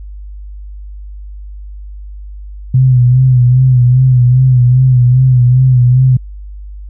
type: tone with vibrato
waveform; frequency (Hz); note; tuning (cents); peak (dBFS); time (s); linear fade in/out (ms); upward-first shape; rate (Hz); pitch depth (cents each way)
sine; 126.5; B2; +42; -4; 2.74-6.17; 5; sine; 2.5; 58
effects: added 50 Hz sine -25 dBFS peak until 6.89 s